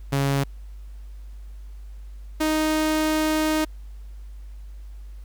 sawtooth tone pair in turn, 138.59 / 311.1 Hz, C#3 / D#4, 0 / 0 cents, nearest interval octave + major second, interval 1400 cents, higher second, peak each -16 dBFS, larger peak neither, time 0.12-0.44 / 2.4-3.65 s, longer second, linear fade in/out 10 ms, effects added 50 Hz sine -36 dBFS peak until 5.24 s + pink hiss -61 dBFS RMS until 5.24 s

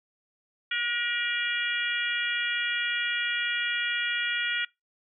harmonic tone with a mistuned harmonic, 475.5 Hz, A#4, 34 cents sharp, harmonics 3 / 4 / 5 / 6 / 7, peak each -31 / -32 / -33 / -34 / -34 dBFS, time 0.71-4.65 s, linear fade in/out 5 ms, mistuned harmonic 3, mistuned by +20 cents, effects noise-tail reverb RT60 0.2 s tail -23 dB re dry

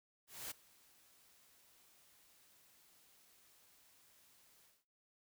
white noise with ADSR envelope, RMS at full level -44 dBFS, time 0.27-4.85 s, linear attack 240 ms, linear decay 11 ms, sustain -24 dB, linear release 200 ms, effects noise-tail reverb RT60 0.6 s tail -24 dB re dry

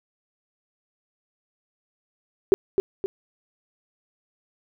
sine tone with echo, 386.8 Hz, G4, 23 cents flat, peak -10 dBFS, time 2.52-2.54 s, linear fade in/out 0 ms, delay 260 ms, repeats 2, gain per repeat -6 dB, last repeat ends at 3.06 s, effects none

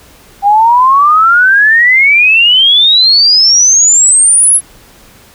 sine exponential sweep, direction up, 789 to 11000 Hz, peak -3 dBFS, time 0.42-4.61 s, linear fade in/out 50 ms, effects pink hiss -40 dBFS RMS until 5.34 s

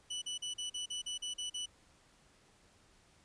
sawtooth tone bursts, 2968 Hz, F#7, 5 cents sharp, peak -34 dBFS, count 10, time 0.1-1.66 s, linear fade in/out 10 ms, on 120 ms, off 40 ms, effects pink hiss -66 dBFS RMS until 3.24 s + resampled to 22050 Hz

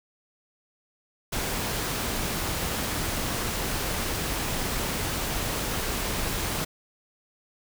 pink noise, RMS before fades -29 dBFS, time 1.32-6.65 s, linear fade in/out 10 ms, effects none

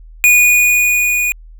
square tone with level ramp, 2457 Hz, D#7, 22 cents flat, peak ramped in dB -6 to -14 dBFS, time 0.24-1.32 s, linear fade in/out 0 ms, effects added 40 Hz sine -34 dBFS peak until 1.59 s

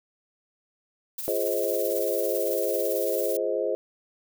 violet noise with tremolo, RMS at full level -32 dBFS, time 1.18-3.37 s, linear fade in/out 5 ms, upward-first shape sine, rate 18 Hz, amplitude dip 40%
sine chord, F minor seventh, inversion none, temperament just, 349.2 / 419.1 / 523.8 / 628.6 Hz, F4 / Ab4 / C5 / Eb5, 0 / +16 / +2 / +18 cents, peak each -32 / -29 / -28 / -30 dBFS, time 1.28-3.75 s, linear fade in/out 0 ms
effects none

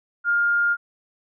sine tone, 1410 Hz, F6, 16 cents sharp, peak -17 dBFS, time 0.24-0.77 s, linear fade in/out 50 ms, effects none

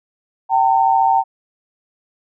sine tone pair together, 774 / 908 Hz, G5 / A#5, -22 / -46 cents, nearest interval minor third, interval 276 cents, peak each -14 dBFS, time 0.49-1.24 s, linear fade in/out 50 ms, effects none

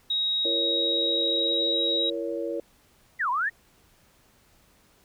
sine tone with pitch glide, 3795 to 3826 Hz, A#7 to A#7, +30 to +44 cents, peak -23 dBFS, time 0.1-2.1 s, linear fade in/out 5 ms, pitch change +14 cents, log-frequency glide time 0.53-1.7 s
sine chord, A# diminished, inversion second, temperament just, 335.6 / 466.2 / 559.4 Hz, E4 / A#4 / C#5, +31 / 0 / +16 cents, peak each -32 dBFS, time 0.45-2.6 s, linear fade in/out 2 ms
sine exponential two-way sweep, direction down then up, 2074 to 940 to 1919 Hz, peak -23 dBFS, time 3.19-3.5 s, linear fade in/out 20 ms, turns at 3.3 s
effects pink hiss -61 dBFS RMS until 5.04 s

